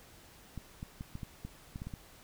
clicks, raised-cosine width 5 ms, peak -28 dBFS, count 10, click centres 0.577 / 0.829 / 1.009 / 1.154 / 1.232 / 1.45 / 1.759 / 1.819 / 1.87 / 1.938 s, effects pink hiss -57 dBFS RMS until 2.23 s

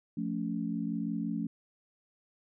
sine chord, F augmented, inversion none, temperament equal with one note detuned, 174.61 / 220 / 281.2 Hz, F3 / A3 / C#4, 0 / 0 / +25 cents, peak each -36 / -34 / -36 dBFS, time 0.17-1.47 s, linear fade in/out 5 ms, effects none

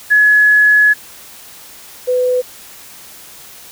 sine tone pair in turn, 1695 / 501 Hz, G#6 / B4, +35 / +25 cents, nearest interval octave + major sixth, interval 2110 cents, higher first, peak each -6 / -11 dBFS, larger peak first, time 0.1-0.94 / 2.07-2.42 s, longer first, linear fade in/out 20 ms, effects white hiss -37 dBFS RMS until 3.71 s

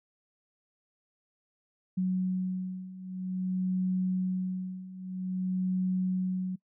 sine beating tone pair, 184.7 / 185.21 Hz, F#3 / F#3, -3 / +2 cents, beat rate 0.51 Hz, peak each -33 / -30 dBFS, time 1.97-6.56 s, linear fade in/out 10 ms, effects noise-tail reverb RT60 0.1 s tail -24 dB re dry

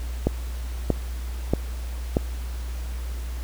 click train, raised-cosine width 2 ms, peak -6 dBFS, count 4, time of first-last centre 0.27-2.169 s, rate 1.58 Hz, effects added 60 Hz sine -28 dBFS peak until 3.43 s + pink hiss -44 dBFS RMS until 3.43 s

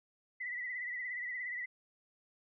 sine tone with vibrato, 1975.5 Hz, B6, in tune, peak -37 dBFS, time 0.4-1.66 s, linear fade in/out 10 ms, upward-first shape sine, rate 17 Hz, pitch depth 58 cents each way, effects none

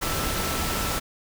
sine tone in noise, 1328 Hz, E6, 12 cents sharp, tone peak -35 dBFS, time 0.01-1 s, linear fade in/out 20 ms, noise pink, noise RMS -27 dBFS, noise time 0.01-1 s, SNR -11 dB, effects none

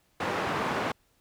white band-pass noise, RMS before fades -30 dBFS, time 0.2-0.92 s, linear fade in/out 5 ms, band 110 to 1300 Hz, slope 12 dB/octave, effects pink hiss -68 dBFS RMS until 1.2 s

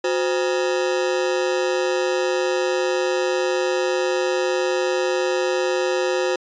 40% pulse ring-modulated tone, 440.9 Hz, A4, 4 cents sharp, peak -15 dBFS, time 0.04-6.36 s, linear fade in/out 5 ms, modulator 75.8 Hz, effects resampled to 16000 Hz

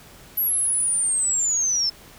sine linear sweep, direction down, 11780 to 5220 Hz, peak -19 dBFS, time 0.37-1.9 s, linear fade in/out 10 ms, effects pink hiss -47 dBFS RMS until 2.18 s

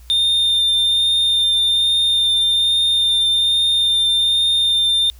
triangle tone with vibrato, 3619 Hz, A7, 48 cents sharp, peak -12 dBFS, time 0.1-5.1 s, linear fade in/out 0 ms, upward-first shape sine, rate 1.2 Hz, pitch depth 11 cents each way, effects added 60 Hz sine -39 dBFS peak until 5.19 s + white hiss -52 dBFS RMS until 5.19 s

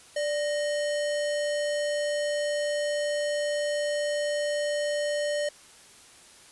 sine tone with sample-and-hold, 587.3 Hz, D5, in tune, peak -25 dBFS, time 0.16-5.49 s, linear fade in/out 5 ms, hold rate 2450 Hz, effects white hiss -52 dBFS RMS until 6.51 s + resampled to 24000 Hz

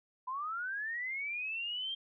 sine linear sweep, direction up, 987.8 to 3200 Hz, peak -35 dBFS, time 0.27-1.95 s, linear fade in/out 10 ms, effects none

